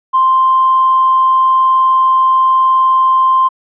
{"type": "tone with tanh clipping", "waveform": "triangle", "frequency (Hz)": 1046.5, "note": "C6", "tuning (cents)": 0, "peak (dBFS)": -7, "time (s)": [0.13, 3.49], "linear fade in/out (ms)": 20, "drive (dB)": 4, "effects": ["resampled to 8000 Hz"]}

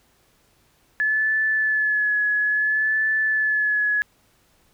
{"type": "tone with vibrato", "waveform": "sine", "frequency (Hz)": 1719, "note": "A6", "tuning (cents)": -41, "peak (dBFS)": -18, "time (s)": [1, 4.02], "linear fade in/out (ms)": 0, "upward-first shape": "sine", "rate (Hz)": 0.59, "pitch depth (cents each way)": 30, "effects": ["pink hiss -61 dBFS RMS until 4.73 s"]}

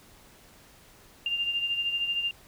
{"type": "beating tone pair", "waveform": "sine", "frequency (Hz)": [2794, 2807], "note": ["F7", "F7"], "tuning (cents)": [0, 8], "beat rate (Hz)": 13, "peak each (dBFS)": [-27, -35], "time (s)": [1.26, 2.31], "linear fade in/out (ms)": 2, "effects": ["pink hiss -55 dBFS RMS until 2.47 s"]}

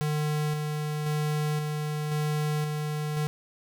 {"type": "tone with tremolo", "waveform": "square", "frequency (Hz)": 150.9, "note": "D3", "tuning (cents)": 47, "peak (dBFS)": -26, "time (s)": [0.01, 3.27], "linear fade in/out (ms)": 0, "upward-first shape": "square", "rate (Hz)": 0.95, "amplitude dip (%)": 30, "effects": []}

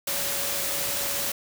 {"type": "tone in noise", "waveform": "sine", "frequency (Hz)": 563, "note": "C#5", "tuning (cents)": 27, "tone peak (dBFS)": -38, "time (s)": [0.07, 1.32], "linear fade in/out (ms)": 5, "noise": "white", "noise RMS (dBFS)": -28, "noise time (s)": [0.07, 1.32], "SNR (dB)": -13, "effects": []}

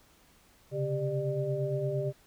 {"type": "tone cluster", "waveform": "sine", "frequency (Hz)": [130.5, 139.2, 396.4, 598], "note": ["C3", "C#3", "G4", "D5"], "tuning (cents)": [-4, 8, 19, 31], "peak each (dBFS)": [-38, -32, -34, -34], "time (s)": [0.71, 2.13], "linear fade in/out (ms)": 50, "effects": ["pink hiss -62 dBFS RMS until 2.26 s"]}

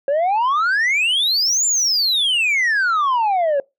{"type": "exponential two-way sweep", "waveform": "sine", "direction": "up then down", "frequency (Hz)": [541, 7300, 541], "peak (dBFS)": -12, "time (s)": [0.08, 3.6], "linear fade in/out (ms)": 2, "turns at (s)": 1.66, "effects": ["noise-tail reverb RT60 0.2 s tail -24 dB re dry", "tanh soft clip ceiling -14 dBFS"]}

